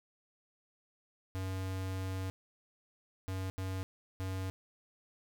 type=tone bursts at uneven times; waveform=square; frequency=94.5 Hz; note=F#2; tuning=37 cents sharp; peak=-36 dBFS; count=4; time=1.35-2.3 / 3.28-3.5 / 3.58-3.83 / 4.2-4.5 s; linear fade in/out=0 ms; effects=none